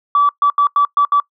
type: tone bursts at uneven times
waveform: sine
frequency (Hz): 1152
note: D6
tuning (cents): -34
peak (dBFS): -8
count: 6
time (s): 0.15-0.29 / 0.42-0.5 / 0.58-0.67 / 0.76-0.85 / 0.97-1.05 / 1.12-1.2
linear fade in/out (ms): 2
effects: noise-tail reverb RT60 0.1 s tail -23 dB re dry + tanh soft clip ceiling -4 dBFS